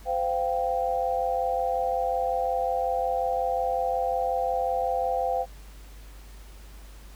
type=chord; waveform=sine; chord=C suspended fourth; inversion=none; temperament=equal with one note detuned; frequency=515.7 / 698.5 / 784 Hz; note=C5 / F5 / G5; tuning=-25 / 0 / 0 cents; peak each=-28 dBFS; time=0.05-5.46 s; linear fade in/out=50 ms; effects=added 50 Hz sine -43 dBFS peak until 7.15 s + pink hiss -53 dBFS RMS until 7.15 s